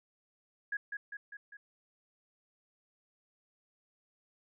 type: tone with echo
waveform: sine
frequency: 1661.2 Hz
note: G#6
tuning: in tune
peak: -32 dBFS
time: 0.72-0.77 s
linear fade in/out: 5 ms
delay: 200 ms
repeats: 4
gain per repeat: -4 dB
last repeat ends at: 1.57 s
effects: none